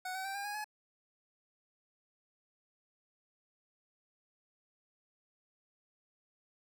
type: tone with pitch steps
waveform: 25% pulse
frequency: 740 / 760.4 / 781.3 / 802.8 / 824.9 / 847.6 Hz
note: F#5 / F#5 / G5 / G5 / G#5 / G#5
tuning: 0 / +47 / -6 / +41 / -12 / +35 cents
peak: -34 dBFS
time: 0.05-0.644 s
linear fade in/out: 5 ms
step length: 99 ms
effects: none